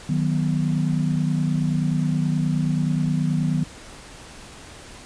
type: chord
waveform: sine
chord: B major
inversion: first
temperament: equal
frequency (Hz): 155.56 / 185 / 246.9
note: D#3 / F#3 / B3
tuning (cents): 0 / 0 / 0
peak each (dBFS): -21 / -25 / -26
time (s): 0.09-3.64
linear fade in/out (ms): 5
effects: pink hiss -42 dBFS RMS until 5.05 s + resampled to 22050 Hz